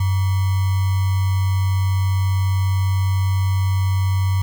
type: tone with sample-and-hold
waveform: sine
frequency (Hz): 95.2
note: F#2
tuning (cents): +50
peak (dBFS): -15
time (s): 0-4.42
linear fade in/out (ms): 5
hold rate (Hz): 1050
effects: none